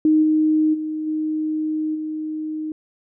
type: tone with level steps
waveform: sine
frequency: 310.4 Hz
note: D#4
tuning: 4 cents flat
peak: -12 / -14 / -23 / -20 / -24 dBFS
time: 0.05-2.72 s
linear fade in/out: 2 ms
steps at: 0.22 / 0.73 / 1.06 / 1.94 s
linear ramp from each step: 20 ms
effects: none